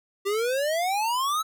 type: exponential sweep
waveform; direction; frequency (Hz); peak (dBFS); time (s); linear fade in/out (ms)
square; up; 388.4 to 1320; -24; 0.25-1.43; 20
effects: none